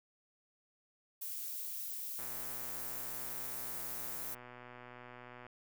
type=noise; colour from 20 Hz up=violet; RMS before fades=-42 dBFS; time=1.21-4.35 s; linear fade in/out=10 ms
type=click train; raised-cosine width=0.5 ms; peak=-36 dBFS; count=404; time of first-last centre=2.19-5.466 s; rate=123 Hz
effects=none